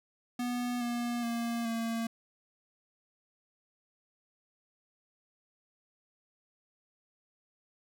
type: tone with pitch steps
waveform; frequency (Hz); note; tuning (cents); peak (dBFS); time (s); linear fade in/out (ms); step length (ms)
square; 244.6 / 239.2 / 233.8 / 228.6; B3 / A#3 / A#3 / A#3; -16 / +45 / +5 / -34; -32; 0.39-2.07; 5; 420
effects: none